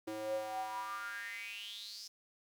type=tone with high-pass filter sweep; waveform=square; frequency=108 Hz; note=A2; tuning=32 cents flat; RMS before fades=-42 dBFS; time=0.07-2.08 s; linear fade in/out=10 ms; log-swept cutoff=380 to 5400 Hz; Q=8.6; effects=11-bit